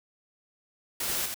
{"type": "noise with echo", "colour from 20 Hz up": "white", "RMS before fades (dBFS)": -31, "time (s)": [1, 1.26], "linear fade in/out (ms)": 5, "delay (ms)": 84, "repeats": 1, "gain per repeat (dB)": -4, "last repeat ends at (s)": 1.344, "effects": []}